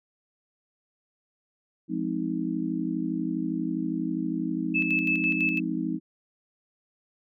sine chord, F minor seventh, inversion none, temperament just, 174.61 / 209.5 / 261.9 / 314.3 Hz, F3 / Ab3 / C4 / Eb4, 0 / +15 / +2 / +18 cents, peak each -33 / -34 / -31 / -30 dBFS, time 1.88-6 s, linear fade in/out 50 ms
sine tone with tremolo, 2617 Hz, E7, 13 cents flat, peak -22 dBFS, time 4.74-5.6 s, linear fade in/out 20 ms, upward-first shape square, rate 6 Hz, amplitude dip 50%
effects none

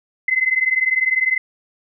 sine tone pair together, 2037 / 2057 Hz, C7 / C7, -47 / -30 cents, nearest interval unison, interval 17 cents, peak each -18 dBFS, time 0.28-1.38 s, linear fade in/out 5 ms, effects none

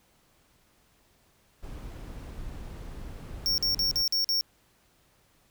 brown noise, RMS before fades -40 dBFS, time 1.62-4.03 s, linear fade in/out 20 ms
square tone bursts, 5500 Hz, F8, 27 cents flat, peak -24 dBFS, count 6, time 3.46-4.41 s, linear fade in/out 0 ms, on 120 ms, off 46 ms
effects pink hiss -65 dBFS RMS until 5.5 s

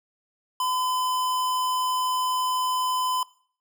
square tone, 1014 Hz, B5, 45 cents sharp, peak -24 dBFS, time 0.6-3.23 s, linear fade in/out 2 ms, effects noise-tail reverb RT60 0.5 s tail -20 dB re dry

